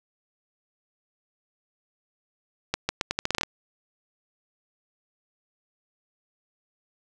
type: accelerating click train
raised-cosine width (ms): 0.2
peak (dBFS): -7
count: 11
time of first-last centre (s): 2.74-3.433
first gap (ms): 150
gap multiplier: 0.81
effects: none

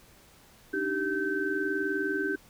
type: tone cluster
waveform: sine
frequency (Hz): 290.5 / 310.8 / 389.9 / 1544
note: D4 / D#4 / G4 / G6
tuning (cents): -19 / -2 / -9 / -27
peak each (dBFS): -36 / -34 / -31 / -31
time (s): 0.73-2.36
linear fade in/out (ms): 10
effects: pink hiss -57 dBFS RMS until 2.49 s

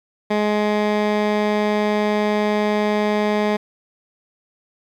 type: tone with low-pass filter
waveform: 15% pulse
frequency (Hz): 210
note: G#3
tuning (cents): +19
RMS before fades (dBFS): -19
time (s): 0.3-3.57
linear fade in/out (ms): 10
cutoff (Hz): 3400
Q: 0.67
effects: 8-bit

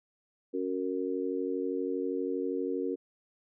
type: chord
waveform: sine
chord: F# major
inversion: second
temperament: just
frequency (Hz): 277.5 / 370 / 462.5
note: C#4 / F#4 / A#4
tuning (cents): +2 / 0 / -14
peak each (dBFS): -34 / -34 / -34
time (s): 0.53-2.96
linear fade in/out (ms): 20
effects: none

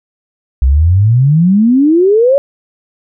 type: exponential sweep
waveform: sine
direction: up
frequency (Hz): 61.6 to 573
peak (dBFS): -5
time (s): 0.62-2.38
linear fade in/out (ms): 0
effects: none

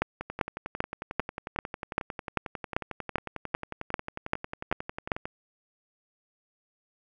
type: two click trains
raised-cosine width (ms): 0.5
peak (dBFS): -19 / -9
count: 57 / 14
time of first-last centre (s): 0.21-5.255 / 0.02-5.118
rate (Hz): 11.1 / 2.55
effects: none

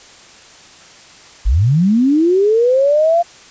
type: linear sweep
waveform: sine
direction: up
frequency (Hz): 40.46 to 698.5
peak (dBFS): -9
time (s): 1.45-3.23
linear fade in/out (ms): 20
effects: white hiss -41 dBFS RMS until 3.5 s + resampled to 16000 Hz

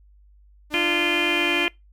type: tone with pitch glide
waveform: sawtooth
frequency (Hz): 299.2 to 292.9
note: D4 to D4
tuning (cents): +32 to -5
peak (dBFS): -24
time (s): 0.7-1.69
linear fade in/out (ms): 50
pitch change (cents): -37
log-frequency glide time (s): 1.26-1.52
type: harmonic tone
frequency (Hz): 346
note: F4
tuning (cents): -16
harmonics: 1 / 2 / 3 / 4 / 5 / 6 / 7 / 8 / 9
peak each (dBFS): -27 / -34 / -35 / -35 / -30 / -30 / -23 / -32 / -27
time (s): 0.74-1.68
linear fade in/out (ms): 0
effects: noise-tail reverb RT60 0.2 s tail -25 dB re dry + added 50 Hz sine -50 dBFS peak until 1.92 s

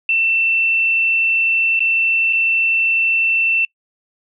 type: tone with dropouts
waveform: sine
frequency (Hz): 2682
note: E7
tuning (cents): +29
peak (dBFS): -13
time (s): 0.09-3.65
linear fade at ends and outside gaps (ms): 2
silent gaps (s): 1.793-1.804 / 2.327-2.331
effects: noise-tail reverb RT60 0.1 s tail -26 dB re dry

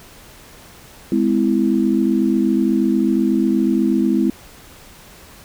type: chord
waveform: sine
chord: Ab augmented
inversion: none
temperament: equal with one note detuned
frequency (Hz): 207.7 / 255.9 / 329.6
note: Ab3 / C4 / E4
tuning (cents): 0 / -38 / 0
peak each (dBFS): -18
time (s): 1.12-4.3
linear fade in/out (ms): 2
effects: pink hiss -43 dBFS RMS until 5.44 s

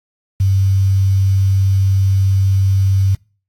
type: tone with quantisation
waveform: sine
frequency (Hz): 96.7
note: G2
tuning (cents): -23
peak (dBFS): -10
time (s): 0.4-3.15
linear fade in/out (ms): 5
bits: 6
effects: noise-tail reverb RT60 0.4 s tail -26 dB re dry + AAC 64 kbps

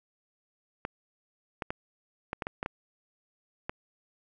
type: clicks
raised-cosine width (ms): 0.5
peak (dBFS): -17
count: 9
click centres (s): 0.851 / 1.622 / 1.705 / 2.331 / 2.422 / 2.469 / 2.629 / 2.661 / 3.695
effects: none

